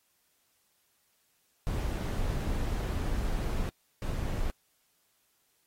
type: noise bursts at uneven times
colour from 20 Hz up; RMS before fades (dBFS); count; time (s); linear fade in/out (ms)
brown; -31; 2; 1.67-3.69 / 4.02-4.5; 0
effects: white hiss -72 dBFS RMS until 5.66 s + AAC 48 kbps